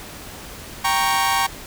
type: chord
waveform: sawtooth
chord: G diminished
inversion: none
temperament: equal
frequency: 784 / 932.3 / 1108.7 Hz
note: G5 / Bb5 / Db6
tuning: 0 / 0 / 0 cents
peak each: -18 dBFS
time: 0.84-1.47 s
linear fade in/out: 10 ms
effects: pink hiss -37 dBFS RMS until 1.66 s